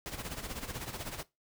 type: noise with tremolo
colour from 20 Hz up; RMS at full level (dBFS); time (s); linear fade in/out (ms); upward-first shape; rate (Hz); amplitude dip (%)
pink; -38; 0.06-1.23; 0; sine; 16; 70
effects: noise-tail reverb RT60 0.2 s tail -19 dB re dry